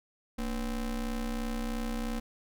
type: ring-modulated tone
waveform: square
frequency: 130.81 Hz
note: C3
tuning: in tune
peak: -29 dBFS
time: 0.38-2.2 s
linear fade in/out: 10 ms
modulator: 99.3 Hz
effects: none